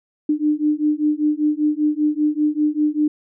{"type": "beating tone pair", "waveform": "sine", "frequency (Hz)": [298.5, 303.6], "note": ["D4", "D#4"], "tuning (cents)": [28, -42], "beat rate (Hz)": 5.1, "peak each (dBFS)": -19, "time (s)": [0.29, 3.08], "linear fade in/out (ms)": 5, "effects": []}